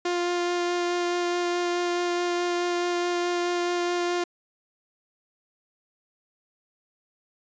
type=tone with vibrato; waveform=sawtooth; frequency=351 Hz; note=F4; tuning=9 cents sharp; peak=-20 dBFS; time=0.05-4.24 s; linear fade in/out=5 ms; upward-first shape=sine; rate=4.7 Hz; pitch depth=9 cents each way; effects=resampled to 16000 Hz